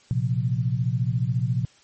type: chord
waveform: sine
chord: Bb suspended second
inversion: none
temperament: equal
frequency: 116.54 / 130.81 / 174.61 Hz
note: Bb2 / C3 / F3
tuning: 0 / 0 / 0 cents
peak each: -24 / -24 / -30 dBFS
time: 0.11-1.65 s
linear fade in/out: 0 ms
effects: white hiss -56 dBFS RMS until 1.83 s + MP3 32 kbps